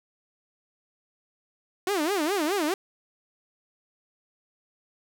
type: tone with vibrato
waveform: sawtooth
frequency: 349.2 Hz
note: F4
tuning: in tune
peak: -20 dBFS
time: 1.87-2.74 s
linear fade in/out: 2 ms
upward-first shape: sine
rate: 4.8 Hz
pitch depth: 290 cents each way
effects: none